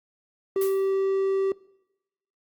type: tone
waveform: triangle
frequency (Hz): 387.5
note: G4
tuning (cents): -20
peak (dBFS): -19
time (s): 0.56-1.52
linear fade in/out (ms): 2
type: noise with exponential decay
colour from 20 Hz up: blue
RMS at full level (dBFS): -31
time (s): 0.61-0.92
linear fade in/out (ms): 5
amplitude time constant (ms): 67
effects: noise-tail reverb RT60 0.9 s tail -22 dB re dry + Opus 32 kbps